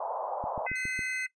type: band-pass noise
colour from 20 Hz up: pink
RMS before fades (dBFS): -34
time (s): 0-0.67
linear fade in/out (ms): 5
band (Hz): 560 to 1000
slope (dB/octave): 48
type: click train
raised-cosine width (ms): 3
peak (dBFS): -27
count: 5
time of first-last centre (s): 0.44-0.992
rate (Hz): 7.25
type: harmonic tone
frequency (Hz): 510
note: C5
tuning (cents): -44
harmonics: 3 / 4 / 5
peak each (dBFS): -39 / -31 / -40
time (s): 0.66-1.27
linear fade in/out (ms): 10
type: tone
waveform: 5% pulse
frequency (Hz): 2104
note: C7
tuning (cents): +9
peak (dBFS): -30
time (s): 0.75-1.26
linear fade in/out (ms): 10
effects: noise-tail reverb RT60 0.1 s tail -18 dB re dry + resampled to 22050 Hz